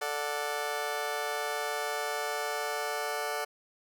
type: chord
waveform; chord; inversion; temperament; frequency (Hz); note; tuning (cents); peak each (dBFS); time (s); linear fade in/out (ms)
20% pulse; D major; second; just; 440.5 / 587.3 / 734.2; A4 / D5 / F#5; +2 / 0 / -14; -31; 0.01-3.45; 10
effects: none